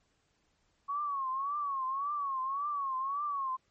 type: tone with vibrato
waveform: sine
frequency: 1108.7 Hz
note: C#6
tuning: in tune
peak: -31 dBFS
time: 0.88-3.57 s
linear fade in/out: 20 ms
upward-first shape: triangle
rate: 1.8 Hz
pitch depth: 130 cents each way
effects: pink hiss -74 dBFS RMS until 3.7 s + MP3 32 kbps